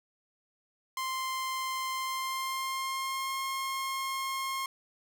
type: tone with pitch glide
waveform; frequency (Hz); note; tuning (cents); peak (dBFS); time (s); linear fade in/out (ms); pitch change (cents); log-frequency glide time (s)
sawtooth; 1046.5 to 1071.6; C6 to C6; 0 to +41; -28; 0.97-4.66; 2; +41; 1.92-3.39
effects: none